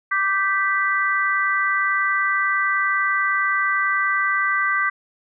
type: chord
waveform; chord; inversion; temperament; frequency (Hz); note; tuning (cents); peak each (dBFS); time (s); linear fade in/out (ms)
sine; G major; second; equal with one note detuned; 1174.7 / 1554.5 / 1975.5; D6 / G6 / B6; 0 / -15 / 0; -22 / -22 / -22; 0.11-4.9; 10
effects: none